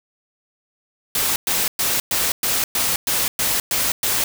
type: noise bursts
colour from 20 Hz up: white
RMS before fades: -20 dBFS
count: 10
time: 1.15-4.24 s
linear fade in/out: 2 ms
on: 210 ms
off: 110 ms
effects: none